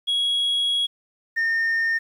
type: tone pair in turn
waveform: sine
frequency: 3322 / 1822.9 Hz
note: G#7 / A#6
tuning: 0 / -39 cents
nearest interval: minor seventh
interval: 1039 cents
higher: first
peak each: -17 dBFS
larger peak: neither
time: 0.07-0.87 / 1.36-1.99 s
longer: first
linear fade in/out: 20 ms
effects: tanh soft clip ceiling -18 dBFS + 9-bit